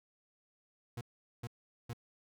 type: tone bursts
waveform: 40% pulse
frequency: 118.3 Hz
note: A#2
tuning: 26 cents sharp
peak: -38 dBFS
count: 3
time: 0.97-1.933 s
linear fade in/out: 5 ms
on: 41 ms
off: 420 ms
effects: none